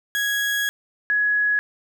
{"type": "tone pair in turn", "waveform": ["35% pulse", "sine"], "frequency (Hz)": [1661.2, 1679.5], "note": ["G#6", "G#6"], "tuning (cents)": [0, 19], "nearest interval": "unison", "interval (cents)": 19, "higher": "second", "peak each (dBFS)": [-19, -17], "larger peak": "second", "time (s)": [[0.15, 0.69], [1.1, 1.59]], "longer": "first", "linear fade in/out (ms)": 0, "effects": []}